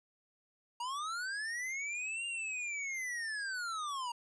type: linear two-way sweep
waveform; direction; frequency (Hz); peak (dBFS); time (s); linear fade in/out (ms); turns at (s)
square; up then down; 932.3 to 2806 to 932.3; -37; 0.8-4.12; 5; 2.26
effects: resampled to 22050 Hz